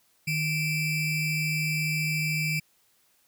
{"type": "ring-modulated tone", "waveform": "square", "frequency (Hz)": 1244.5, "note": "D#6", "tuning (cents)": 0, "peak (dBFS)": -23, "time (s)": [0.27, 2.6], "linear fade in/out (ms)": 10, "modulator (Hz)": 1090, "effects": ["white hiss -66 dBFS RMS until 3.27 s"]}